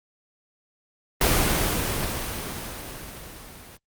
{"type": "noise with level ramp", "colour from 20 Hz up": "pink", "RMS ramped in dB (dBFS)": [-19, -45], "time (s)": [1.21, 3.77], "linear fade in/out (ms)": 2, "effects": ["Opus 24 kbps"]}